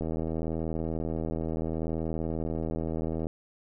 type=click train; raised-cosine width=2 ms; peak=-19 dBFS; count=264; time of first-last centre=0.01-3.269 s; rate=80.7 Hz; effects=none